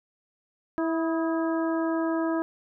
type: harmonic tone with a mistuned harmonic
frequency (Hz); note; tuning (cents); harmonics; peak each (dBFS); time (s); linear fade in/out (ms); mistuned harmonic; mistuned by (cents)
327; E4; -14; 1 / 2 / 3 / 4 / 5; -25 / -31 / -35 / -37 / -39; 0.78-2.42; 0; 4; -56
effects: none